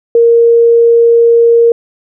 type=tone; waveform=sine; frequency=466.2 Hz; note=A#4; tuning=in tune; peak=-3 dBFS; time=0.15-1.72 s; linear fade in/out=2 ms; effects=none